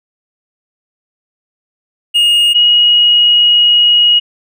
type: tone pair in turn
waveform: triangle / sine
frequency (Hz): 2856 / 2893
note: F7 / F#7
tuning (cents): +38 / -40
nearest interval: unison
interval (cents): 22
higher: second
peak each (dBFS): -5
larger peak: neither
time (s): 2.14-2.54 / 2.54-4.2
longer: second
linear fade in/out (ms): 20
effects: none